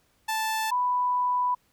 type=tone pair in turn; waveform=sawtooth / sine; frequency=879 / 990.6 Hz; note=A5 / B5; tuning=-2 / +5 cents; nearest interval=major second; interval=207 cents; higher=second; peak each=-22 dBFS; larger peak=neither; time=0.28-0.71 / 0.71-1.55 s; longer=second; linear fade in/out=10 ms; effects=pink hiss -67 dBFS RMS until 1.72 s